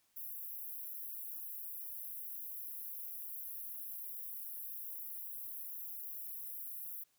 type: high-pass noise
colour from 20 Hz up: white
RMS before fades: -45 dBFS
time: 0.16-7.04 s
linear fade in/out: 10 ms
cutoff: 11000 Hz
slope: 96 dB/octave
effects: white hiss -75 dBFS RMS until 7.18 s